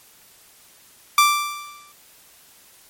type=tone with exponential decay; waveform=sawtooth; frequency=1174.7 Hz; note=D6; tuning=in tune; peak=-6 dBFS; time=1.18-1.92 s; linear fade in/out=2 ms; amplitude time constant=160 ms; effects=white hiss -51 dBFS RMS until 2.89 s + MP3 64 kbps